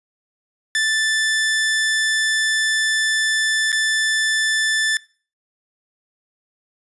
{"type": "tone with dropouts", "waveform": "sawtooth", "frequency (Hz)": 1760, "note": "A6", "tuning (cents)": 0, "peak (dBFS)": -13, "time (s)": [0.75, 4.97], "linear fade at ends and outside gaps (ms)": 1, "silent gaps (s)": [3.719, 3.727], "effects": ["noise-tail reverb RT60 0.4 s tail -22 dB re dry", "resampled to 24000 Hz"]}